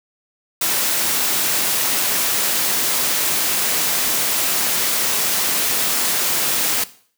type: noise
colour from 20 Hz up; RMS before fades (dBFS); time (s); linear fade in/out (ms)
white; -19; 0.61-6.84; 5
effects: noise-tail reverb RT60 0.5 s tail -17 dB re dry + high-pass 150 Hz 12 dB/octave